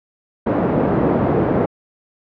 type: band-pass noise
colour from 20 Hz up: white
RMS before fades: -17 dBFS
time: 0.46-1.66 s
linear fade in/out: 10 ms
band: 120 to 450 Hz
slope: 12 dB/octave
effects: low-pass 2000 Hz 12 dB/octave